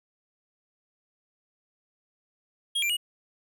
square tone with pitch steps, 3269 / 2368 / 2887 Hz, G#7 / D7 / F#7, -28 / +14 / -43 cents, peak -25 dBFS, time 2.75-2.969 s, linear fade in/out 10 ms, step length 73 ms, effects none

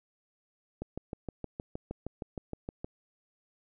click train, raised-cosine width 2 ms, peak -23 dBFS, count 14, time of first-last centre 0.82-2.845 s, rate 6.42 Hz, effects none

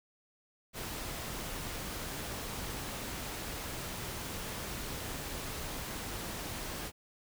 pink noise, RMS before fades -40 dBFS, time 0.73-6.92 s, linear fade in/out 50 ms, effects none

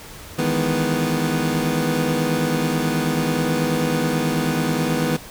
25% pulse chord, E major seventh, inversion third, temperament equal, 155.56 / 164.81 / 207.7 / 246.9 Hz, D#3 / E3 / G#3 / B3, 0 / 0 / 0 / 0 cents, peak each -20 / -22 / -24 / -19 dBFS, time 0.38-5.17 s, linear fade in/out 10 ms, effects pink hiss -39 dBFS RMS until 5.3 s

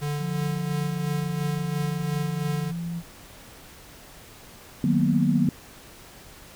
square tone with tremolo, 146.6 Hz, D3, 3 cents flat, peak -26 dBFS, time 0.01-2.72 s, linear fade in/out 20 ms, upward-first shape sine, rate 2.9 Hz, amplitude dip 40%
sine tone with pitch glide, 174.61 to 169.74 Hz, F3 to F3, 0 to -49 cents, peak -28 dBFS, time 0.18-3.03 s, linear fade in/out 50 ms, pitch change -49 cents, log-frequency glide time 0.6-2.75 s
sine chord, B major seventh, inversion first, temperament just, 154.34 / 185.21 / 231.5 / 246.9 Hz, D#3 / F#3 / A#3 / B3, -14 / +2 / -12 / 0 cents, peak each -24 dBFS, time 4.84-5.49 s, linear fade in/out 2 ms
effects pink hiss -47 dBFS RMS until 6.55 s

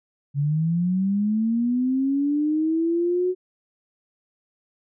sine linear sweep, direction up, 138.59 to 370 Hz, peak -19 dBFS, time 0.34-3.35 s, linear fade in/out 50 ms, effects none

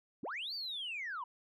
sine linear two-way sweep, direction up then down, 153.5 to 4700 to 929 Hz, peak -37 dBFS, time 0.23-1.24 s, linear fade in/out 5 ms, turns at 0.54 s, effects tanh soft clip ceiling -34 dBFS

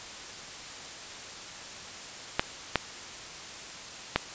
clicks, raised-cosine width 0.3 ms, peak -6 dBFS, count 3, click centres 2.395 / 2.757 / 4.16 s, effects white hiss -42 dBFS RMS until 4.34 s + resampled to 16000 Hz

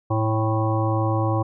harmonic tone with a mistuned harmonic, 109.7 Hz, A2, 5 cents flat, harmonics 1 / 3 / 5 / 7 / 9 / 10, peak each -21 / -26 / -28 / -29 / -31 / -31 dBFS, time 0.1-1.43 s, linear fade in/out 10 ms, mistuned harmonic 7, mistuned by +31 cents, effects none

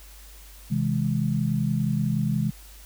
sine chord, C augmented, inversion none, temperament equal with one note detuned, 130.81 / 161.42 / 207.7 Hz, C3 / E3 / G#3, 0 / -36 / 0 cents, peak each -26 dBFS, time 0.7-2.51 s, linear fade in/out 20 ms, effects added 50 Hz sine -45 dBFS peak until 2.85 s + white hiss -50 dBFS RMS until 2.85 s

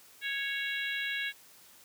harmonic tone, 553 Hz, C#5, 4 cents flat, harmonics 3 / 4 / 5 / 6 / 7, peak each -35 / -37 / -39 / -41 / -42 dBFS, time 0.21-1.33 s, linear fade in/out 50 ms, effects white hiss -57 dBFS RMS until 1.84 s + high-pass 80 Hz 12 dB/octave

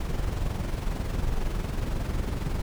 brown noise with amplitude modulation, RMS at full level -26 dBFS, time 0-2.62 s, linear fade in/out 5 ms, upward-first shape sine, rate 22 Hz, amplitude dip 50%, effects none

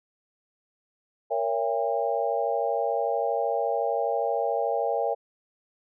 sine chord, A# diminished seventh, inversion none, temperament just, 466.2 / 559.4 / 671.3 / 805.5 Hz, A#4 / C#5 / E5 / G5, 0 / +16 / +31 / +47 cents, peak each -29 dBFS, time 1.3-5.15 s, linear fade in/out 20 ms, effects none

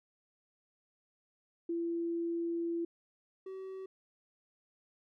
sine / triangle tone pair in turn, 337.7 / 380.7 Hz, E4 / F#4, +42 / +49 cents, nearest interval major second, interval 207 cents, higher second, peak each -32 / -39 dBFS, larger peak first, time 1.69-2.85 / 3.46-3.86 s, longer first, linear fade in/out 5 ms, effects none

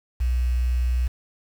sine tone with quantisation, 61.7 Hz, B1, 1 cent flat, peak -19 dBFS, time 0.2-1.08 s, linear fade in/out 10 ms, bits 7, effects none

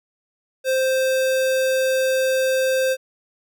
square tone, 523.3 Hz, C5, in tune, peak -18 dBFS, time 0.64-2.97 s, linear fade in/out 50 ms, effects none

